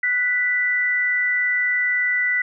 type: tone pair together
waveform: sine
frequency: 1480 / 1978.9 Hz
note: F#6 / B6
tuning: 0 / +3 cents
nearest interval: perfect fourth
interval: 503 cents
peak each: -26 / -18 dBFS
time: 0.03-2.42 s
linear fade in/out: 5 ms
effects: none